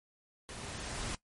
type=noise with level ramp; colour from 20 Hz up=pink; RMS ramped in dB=-45 to -37 dBFS; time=0.49-1.15 s; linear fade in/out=0 ms; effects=noise-tail reverb RT60 0.1 s tail -18 dB re dry + MP3 48 kbps